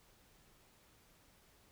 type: silence
effects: pink hiss -67 dBFS RMS until 1.71 s